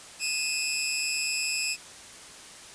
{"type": "tone pair together", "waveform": "15% pulse", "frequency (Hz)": [2489, 2637], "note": ["D#7", "E7"], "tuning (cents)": [0, 0], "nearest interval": "minor second", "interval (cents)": 100, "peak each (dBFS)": [-23, -22], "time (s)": [0.19, 1.77], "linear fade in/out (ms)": 50, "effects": ["white hiss -46 dBFS RMS until 2.74 s", "resampled to 22050 Hz"]}